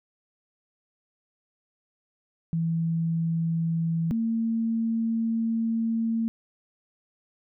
sine tone pair in turn, 164.81 / 226.9 Hz, E3 / A#3, 0 / -47 cents, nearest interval tritone, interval 553 cents, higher second, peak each -23 dBFS, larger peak neither, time 2.53-4.11 / 4.11-6.28 s, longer second, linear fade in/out 0 ms, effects none

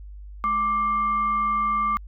sine tone with frequency modulation, 1174.7 Hz, D6, in tune, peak -20 dBFS, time 0.44-1.97 s, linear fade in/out 0 ms, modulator 963 Hz, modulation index 0.33, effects added 50 Hz sine -37 dBFS peak until 2.07 s

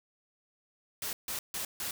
white noise bursts, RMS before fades -36 dBFS, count 4, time 1.02-1.91 s, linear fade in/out 2 ms, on 110 ms, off 150 ms, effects none

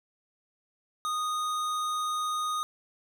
sine tone with hard clipping, 1238 Hz, D#6, 9 cents flat, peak -30 dBFS, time 1.05-2.63 s, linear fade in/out 0 ms, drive 16 dB, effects none

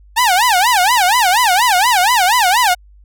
sawtooth tone with vibrato, 848 Hz, G#5, 36 cents sharp, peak -6 dBFS, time 0.16-2.75 s, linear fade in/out 20 ms, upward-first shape sine, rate 4.2 Hz, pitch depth 300 cents each way, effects added 50 Hz sine -41 dBFS peak until 3.04 s

